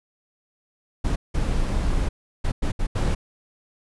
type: noise bursts at uneven times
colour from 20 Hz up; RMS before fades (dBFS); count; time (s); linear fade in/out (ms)
brown; -22; 6; 1.04-1.16 / 1.34-2.09 / 2.44-2.52 / 2.62-2.72 / 2.79-2.87 / 2.95-3.15; 10
effects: resampled to 24000 Hz